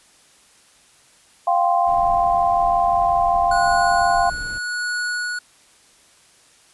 sine chord, F suspended second, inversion none, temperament equal, 698.5 / 784 / 1046.5 Hz, F5 / G5 / C6, 0 / 0 / 0 cents, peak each -17 / -20 / -22 dBFS, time 1.47-4.3 s, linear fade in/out 5 ms
brown noise, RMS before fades -35 dBFS, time 1.86-4.59 s, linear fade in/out 20 ms
square tone with tremolo, 1461 Hz, F#6, 22 cents flat, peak -22 dBFS, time 3.51-5.39 s, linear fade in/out 5 ms, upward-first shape sine, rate 0.84 Hz, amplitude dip 40%
effects white hiss -53 dBFS RMS until 6.73 s + resampled to 24000 Hz

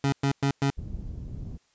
25% pulse tone bursts, 138.59 Hz, C#3, in tune, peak -18 dBFS, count 4, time 0.04-0.702 s, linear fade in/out 2 ms, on 83 ms, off 110 ms
pink low-pass noise, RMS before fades -36 dBFS, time 0.77-1.58 s, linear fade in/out 20 ms, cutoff 170 Hz, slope 12 dB/octave
effects white hiss -67 dBFS RMS until 1.74 s + resampled to 16000 Hz

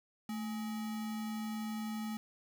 sine tone with sample-and-hold, 219.1 Hz, A3, 7 cents flat, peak -36 dBFS, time 0.29-2.17 s, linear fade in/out 2 ms, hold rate 1050 Hz, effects none

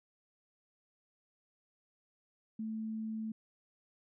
sine tone, 220 Hz, A3, in tune, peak -36 dBFS, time 2.59-3.32 s, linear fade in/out 5 ms, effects none

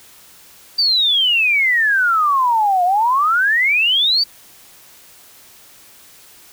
sine exponential two-way sweep, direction down then up, 4699 to 698.5 to 4699 Hz, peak -12 dBFS, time 0.78-4.24 s, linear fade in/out 10 ms, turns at 2.84 s, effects white hiss -45 dBFS RMS until 6.52 s

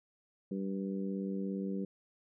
harmonic tone, 97.2 Hz, G2, 14 cents flat, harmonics 2 / 3 / 4 / 5, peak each -35 / -42 / -43 / -45 dBFS, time 0.51-1.85 s, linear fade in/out 5 ms, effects none

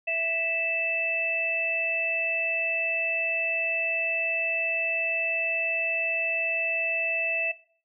harmonic tone, 659.3 Hz, E5, in tune, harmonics 1 / 3 / 4, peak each -31 / -38 / -26 dBFS, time 0.07-7.52 s, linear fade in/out 10 ms, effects noise-tail reverb RT60 0.5 s tail -19 dB re dry

